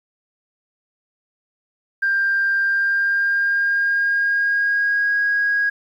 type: tone with pitch glide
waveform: sine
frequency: 1590 to 1645.1 Hz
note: G6 to G#6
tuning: +24 to -17 cents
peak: -15 dBFS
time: 2.02-5.7 s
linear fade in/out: 10 ms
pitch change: +59 cents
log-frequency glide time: 2.62-5.18 s
effects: tanh soft clip ceiling -11 dBFS + 9-bit